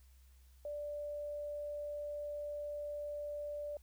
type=tone; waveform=sine; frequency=587.3 Hz; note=D5; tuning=in tune; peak=-39 dBFS; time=0.65-3.77 s; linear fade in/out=2 ms; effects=added 64 Hz sine -59 dBFS peak until 3.82 s + white hiss -72 dBFS RMS until 3.82 s